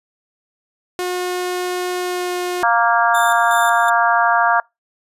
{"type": "tone with pitch glide", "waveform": "sawtooth", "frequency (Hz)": [360.8, 358.1], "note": ["F#4", "F4"], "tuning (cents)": [-44, 43], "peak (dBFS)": -16, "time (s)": [0.99, 2.63], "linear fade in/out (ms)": 0, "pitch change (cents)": -13, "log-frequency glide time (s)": [1.96, 2.37]}
{"type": "harmonic tone", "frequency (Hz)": 233.1, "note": "A#3", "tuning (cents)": 0, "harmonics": [3, 4, 5, 6, 7], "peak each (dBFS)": [-17, -18, -19, -20, -20], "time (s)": [2.63, 4.6], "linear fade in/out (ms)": 2}
{"type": "tone with tremolo", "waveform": "15% pulse", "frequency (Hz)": 3588, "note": "A7", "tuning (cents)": 33, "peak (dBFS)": -18, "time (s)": [3.14, 3.9], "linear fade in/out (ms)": 10, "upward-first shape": "square", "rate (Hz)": 2.7, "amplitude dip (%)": 65}
{"effects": ["noise-tail reverb RT60 0.2 s tail -25 dB re dry", "resampled to 32000 Hz"]}